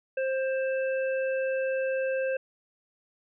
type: harmonic tone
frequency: 528 Hz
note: C5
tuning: 16 cents sharp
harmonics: 1 / 3 / 5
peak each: -26 / -36 / -40 dBFS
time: 0.17-2.37 s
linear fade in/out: 5 ms
effects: none